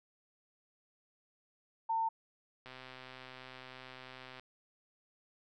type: tone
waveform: sine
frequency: 900 Hz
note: A5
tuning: 39 cents sharp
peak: -30 dBFS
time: 1.89-2.09 s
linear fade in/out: 10 ms
type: click train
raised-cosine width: 0.3 ms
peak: -33 dBFS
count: 225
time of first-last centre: 2.66-4.396 s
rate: 129 Hz
effects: none